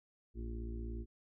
harmonic tone with a mistuned harmonic, 57.3 Hz, A#1, 29 cents flat, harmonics 1 / 2 / 4 / 5 / 6 / 7, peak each -40 / -50 / -49 / -58 / -50 / -57 dBFS, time 0.34-1.06 s, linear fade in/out 50 ms, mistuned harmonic 1, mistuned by +17 cents, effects none

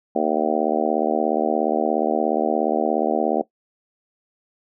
harmonic tone, 77 Hz, D#2, 17 cents flat, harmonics 3 / 4 / 5 / 6 / 7 / 8 / 9 / 10, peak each -26 / -26 / -26 / -26 / -26 / -26 / -26 / -26 dBFS, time 0.15-3.42 s, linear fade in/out 10 ms, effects noise-tail reverb RT60 0.1 s tail -17 dB re dry

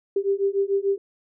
sine beating tone pair, 392 / 398.8 Hz, G4 / G4, 0 / +30 cents, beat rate 6.8 Hz, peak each -23 dBFS, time 0.16-0.98 s, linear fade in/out 5 ms, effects none

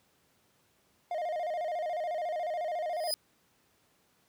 triangle tone with vibrato, 662 Hz, E5, 7 cents sharp, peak -29 dBFS, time 1.11-3.11 s, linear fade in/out 2 ms, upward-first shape square, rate 14 Hz, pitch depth 110 cents each way
sawtooth tone with exponential growth, 4990 Hz, D#8, 4 cents sharp, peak -24 dBFS, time 2.9-3.14 s, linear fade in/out 0 ms, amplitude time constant 51 ms
effects pink hiss -69 dBFS RMS until 4.28 s + high-pass 100 Hz 12 dB/octave

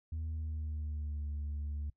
sine tone with pitch glide, 79.6 to 73.42 Hz, D#2 to D2, +40 to 0 cents, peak -33 dBFS, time 0.12-1.9 s, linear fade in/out 5 ms, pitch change -140 cents, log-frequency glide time 0.26-1.24 s, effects noise-tail reverb RT60 0.1 s tail -24 dB re dry + tanh soft clip ceiling -34 dBFS

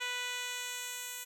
10% pulse tone with band-pass filter sweep, 493.9 Hz, B4, in tune, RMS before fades -39 dBFS, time 0-1.25 s, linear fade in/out 20 ms, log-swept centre 3200 to 11000 Hz, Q 0.75, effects none

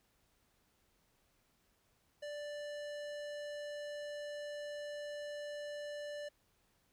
square tone with low-pass filter, 587.3 Hz, D5, in tune, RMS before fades -44 dBFS, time 2.22-6.29 s, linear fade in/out 10 ms, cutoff 7100 Hz, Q 0.61, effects pink hiss -75 dBFS RMS until 6.92 s

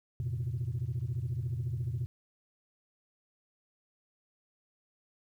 sine chord, F suspended fourth, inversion none, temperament equal, 87.31 / 116.54 / 130.81 Hz, F2 / Bb2 / C3, 0 / 0 / 0 cents, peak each -38 / -33 / -34 dBFS, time 0.2-2.06 s, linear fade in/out 0 ms, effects tanh soft clip ceiling -27 dBFS + 11-bit

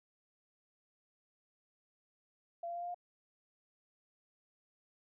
sine tone with pitch steps, 683 / 688.9 / 694.9 / 701 / 707.1 Hz, F5 / F5 / F5 / F5 / F5, -39 / -24 / -9 / +6 / +21 cents, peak -38 dBFS, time 2.63-2.945 s, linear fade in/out 5 ms, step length 63 ms, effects none

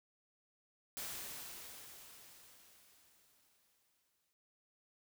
white noise with exponential decay, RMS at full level -43 dBFS, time 0.97-4.33 s, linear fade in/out 0 ms, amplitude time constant 730 ms, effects none

